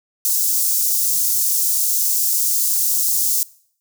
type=high-pass noise; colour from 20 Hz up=white; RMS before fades=-18 dBFS; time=0.25-3.43 s; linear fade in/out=0 ms; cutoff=5700 Hz; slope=24 dB/octave; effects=noise-tail reverb RT60 0.6 s tail -22 dB re dry